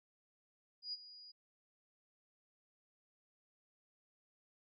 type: tone with ADSR envelope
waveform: sine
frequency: 4893 Hz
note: D#8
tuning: 30 cents flat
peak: -38 dBFS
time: 0.82-1.32 s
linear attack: 110 ms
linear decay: 31 ms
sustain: -15 dB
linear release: 13 ms
effects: none